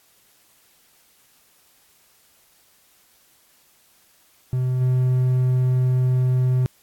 triangle tone with level steps, 127.4 Hz, C3, 46 cents flat, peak -17 / -14 dBFS, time 4.53-6.66 s, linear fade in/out 0 ms, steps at 4.8 s, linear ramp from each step 20 ms, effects white hiss -58 dBFS RMS until 6.82 s + AAC 64 kbps

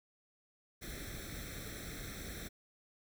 pink noise with comb filter, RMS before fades -45 dBFS, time 0.81-2.49 s, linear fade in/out 20 ms, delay 0.52 ms, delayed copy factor +0.85, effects none

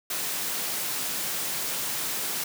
white high-pass noise, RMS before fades -30 dBFS, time 0.1-2.44 s, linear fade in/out 5 ms, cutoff 110 Hz, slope 48 dB/octave, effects none

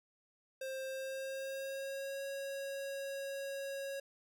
square tone with pitch glide, 529 to 550.2 Hz, C5 to C#5, +19 to -13 cents, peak -40 dBFS, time 0.61-4 s, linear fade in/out 5 ms, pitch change +68 cents, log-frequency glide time 0.87-2.25 s, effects none

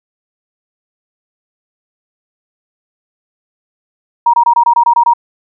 sine tone bursts, 945 Hz, A#5, 23 cents sharp, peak -5 dBFS, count 9, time 4.26-5.136 s, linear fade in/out 5 ms, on 76 ms, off 24 ms, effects none

